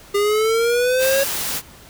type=exponential sweep; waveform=square; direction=up; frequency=402.4 to 554.4 Hz; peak=-16 dBFS; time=0.14-1.24 s; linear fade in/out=10 ms
type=noise; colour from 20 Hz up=white; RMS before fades=-24 dBFS; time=0.98-1.62 s; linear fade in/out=50 ms
effects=pink hiss -44 dBFS RMS until 1.89 s